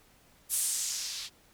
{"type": "noise with low-pass filter sweep", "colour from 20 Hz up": "violet", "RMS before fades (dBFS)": -33, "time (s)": [0.49, 1.3], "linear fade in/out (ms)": 50, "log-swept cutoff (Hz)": [11000, 3700], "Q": 1.8, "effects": ["pink hiss -62 dBFS RMS until 1.53 s"]}